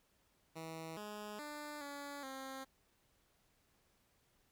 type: tone with pitch steps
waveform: 10% pulse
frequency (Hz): 161.8 / 209.5 / 296.8 / 284.6 / 266.5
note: E3 / G#3 / D4 / C#4 / C4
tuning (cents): -32 / +15 / +18 / +46 / +32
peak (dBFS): -37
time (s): 0.55-2.65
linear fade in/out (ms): 20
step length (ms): 420
effects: pink hiss -75 dBFS RMS until 4.51 s